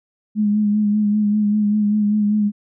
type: tone with vibrato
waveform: sine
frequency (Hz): 209.3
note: G#3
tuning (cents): +14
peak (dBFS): -14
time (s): 0.35-2.52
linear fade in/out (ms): 50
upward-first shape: sine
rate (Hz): 5.1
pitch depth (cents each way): 32
effects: none